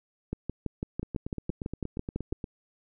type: two click trains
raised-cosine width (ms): 3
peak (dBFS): -18 / -21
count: 13 / 13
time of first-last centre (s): 0.33-2.327 / 1.03-2.442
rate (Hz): 6.01 / 8.5
effects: none